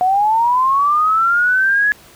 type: linear sweep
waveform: sine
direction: up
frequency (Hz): 720 to 1699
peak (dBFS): -11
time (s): 0.01-1.92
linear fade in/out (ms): 0
effects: pink hiss -44 dBFS RMS until 2.15 s + high-pass 60 Hz 12 dB/octave